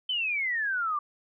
sine exponential sweep, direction down, 3100 to 1157 Hz, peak -26 dBFS, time 0.09-0.99 s, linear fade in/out 5 ms, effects none

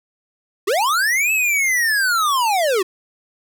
square linear two-way sweep, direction up then down, 349.2 to 2637 to 349.2 Hz, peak -16 dBFS, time 0.67-2.83 s, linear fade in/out 10 ms, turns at 1.32 s, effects none

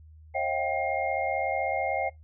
sine tone cluster, 539 / 633 / 704 / 780 / 2130 Hz, C#5 / D#5 / F5 / G5 / C7, -49 / +30 / +14 / -9 / +30 cents, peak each -32 / -33 / -33 / -30 / -33 dBFS, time 0.34-2.1 s, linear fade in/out 20 ms, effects noise-tail reverb RT60 0.2 s tail -24 dB re dry + added 78 Hz sine -48 dBFS peak until 2.23 s

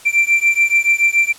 triangle beating tone pair, 2349 / 2356 Hz, D7 / D7, 0 / +5 cents, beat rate 7 Hz, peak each -13 dBFS, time 0.05-1.33 s, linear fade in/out 20 ms, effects white hiss -41 dBFS RMS until 1.38 s + low-pass 11000 Hz 12 dB/octave

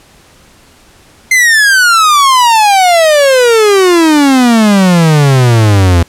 45% pulse exponential sweep, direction down, 2093 to 83.1 Hz, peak -4 dBFS, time 1.31-6.03 s, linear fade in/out 5 ms, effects pink hiss -42 dBFS RMS until 6.08 s + low-pass 11000 Hz 12 dB/octave

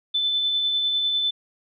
sine tone with tremolo, 3518 Hz, A7, 1 cent flat, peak -19 dBFS, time 0.14-1.31 s, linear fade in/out 10 ms, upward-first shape sine, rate 10 Hz, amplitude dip 25%, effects none

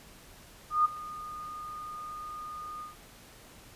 sine tone with ADSR envelope, 1225 Hz, D#6, 27 cents flat, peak -19 dBFS, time 0.7-2.96 s, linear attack 150 ms, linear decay 14 ms, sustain -19 dB, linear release 140 ms, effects pink hiss -53 dBFS RMS until 3.75 s + resampled to 32000 Hz

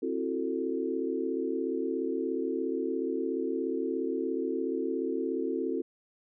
sine chord, F# half-diminished seventh, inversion second, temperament just, 266.4 / 333 / 370 / 444 Hz, C4 / E4 / F#4 / A4, +31 / +18 / 0 / +16 cents, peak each -34 dBFS, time 0.02-5.82 s, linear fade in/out 10 ms, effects none

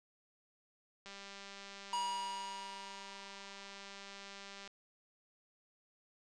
click train, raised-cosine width 0.2 ms, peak -33 dBFS, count 717, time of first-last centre 1.06-4.676 s, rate 198 Hz
square tone with exponential decay, 962 Hz, B5, 46 cents flat, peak -34 dBFS, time 1.93-4.23 s, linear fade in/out 2 ms, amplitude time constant 500 ms
effects resampled to 22050 Hz

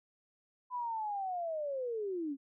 sine linear sweep, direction down, 1008 to 264.3 Hz, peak -34 dBFS, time 0.7-2.37 s, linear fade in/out 50 ms, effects none

